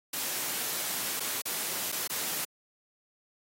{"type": "noise with dropouts", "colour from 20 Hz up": "white", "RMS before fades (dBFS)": -33, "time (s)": [0.13, 2.45], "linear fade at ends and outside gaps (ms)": 5, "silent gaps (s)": [[1.198, 1.203], [1.418, 1.454], [1.919, 1.923], [2.076, 2.097]], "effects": ["high-pass 150 Hz 12 dB/octave", "AAC 48 kbps"]}